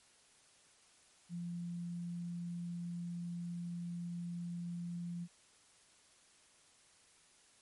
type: tone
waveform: sine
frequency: 173 Hz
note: F3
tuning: 16 cents flat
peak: -39 dBFS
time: 1.29-5.28 s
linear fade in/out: 50 ms
effects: white hiss -66 dBFS RMS until 7.61 s + MP3 48 kbps